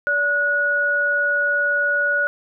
sine tone pair together, 576 / 1459 Hz, D5 / F#6, -34 / -25 cents, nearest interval octave + major third, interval 1609 cents, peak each -25 / -17 dBFS, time 0.07-2.27 s, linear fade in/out 0 ms, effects none

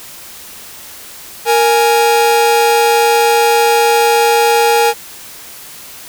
45% pulse tone pair together, 465.9 / 831 Hz, A#4 / G#5, -1 / +1 cents, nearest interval minor seventh, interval 1002 cents, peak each -11 dBFS, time 1.45-4.94 s, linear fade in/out 50 ms, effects white hiss -33 dBFS RMS until 6.08 s

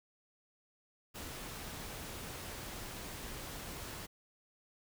pink noise, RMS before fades -45 dBFS, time 1.14-4.07 s, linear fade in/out 20 ms, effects none

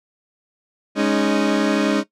30% pulse chord, Ab suspended fourth, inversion none, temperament equal with one note detuned, 207.7 / 277.2 / 308.8 Hz, Ab3 / Db4 / Eb4, 0 / 0 / -13 cents, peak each -18 dBFS, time 0.95-2.04 s, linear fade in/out 50 ms, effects noise-tail reverb RT60 0.1 s tail -17 dB re dry + low-pass 6000 Hz 12 dB/octave

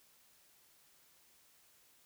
silence, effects white hiss -67 dBFS RMS until 2.05 s

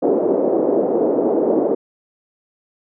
pink band-pass noise, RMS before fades -17 dBFS, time 0.02-1.75 s, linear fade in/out 10 ms, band 310 to 550 Hz, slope 24 dB/octave, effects none

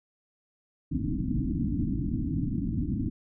white low-pass noise, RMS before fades -29 dBFS, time 0.91-3.1 s, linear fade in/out 10 ms, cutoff 310 Hz, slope 96 dB/octave, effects none

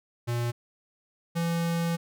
square tone pair in turn, 119.3 / 168.4 Hz, A#2 / E3, +41 / +37 cents, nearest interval tritone, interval 596 cents, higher second, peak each -27 / -26 dBFS, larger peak second, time 0.27-0.52 / 1.35-1.97 s, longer second, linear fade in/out 20 ms, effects none

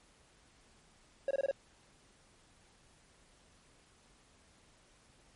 triangle tone bursts, 549 Hz, C#5, 17 cents flat, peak -27 dBFS, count 5, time 1.28-1.512 s, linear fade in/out 2 ms, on 28 ms, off 23 ms, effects pink hiss -65 dBFS RMS until 5.35 s + MP3 48 kbps

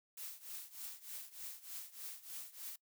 blue noise with tremolo, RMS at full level -45 dBFS, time 0.17-2.76 s, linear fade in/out 5 ms, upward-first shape triangle, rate 3.3 Hz, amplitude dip 90%, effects noise-tail reverb RT60 0.1 s tail -22 dB re dry

